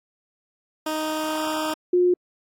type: tone pair in turn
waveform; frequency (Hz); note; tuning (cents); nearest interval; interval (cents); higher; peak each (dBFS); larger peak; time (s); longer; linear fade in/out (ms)
15% pulse / sine; 311.1 / 357.9; D#4 / F4; 0 / +42; major second; 242; second; -18 / -15; second; 0.86-1.74 / 1.93-2.14; first; 5
effects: AAC 48 kbps